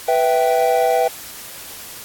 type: chord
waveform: triangle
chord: E minor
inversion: second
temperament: equal with one note detuned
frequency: 493.9 / 659.3 / 778.6 Hz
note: B4 / E5 / G5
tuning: 0 / 0 / -12 cents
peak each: -16 dBFS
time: 0.08-1.08 s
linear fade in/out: 5 ms
effects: white hiss -35 dBFS RMS until 2.04 s + AAC 64 kbps